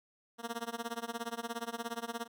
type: tone with tremolo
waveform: 10% pulse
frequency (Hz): 233.1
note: A#3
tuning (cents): 0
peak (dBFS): -26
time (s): 0.38-2.28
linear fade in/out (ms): 50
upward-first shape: sine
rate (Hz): 17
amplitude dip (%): 95
effects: none